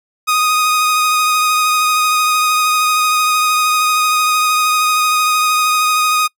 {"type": "tone with vibrato", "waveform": "sawtooth", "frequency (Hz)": 1244.5, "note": "D#6", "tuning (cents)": 0, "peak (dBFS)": -8, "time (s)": [0.27, 6.28], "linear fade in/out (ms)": 20, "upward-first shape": "triangle", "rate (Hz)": 13, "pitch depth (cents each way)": 19, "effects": ["noise-tail reverb RT60 0.1 s tail -25 dB re dry"]}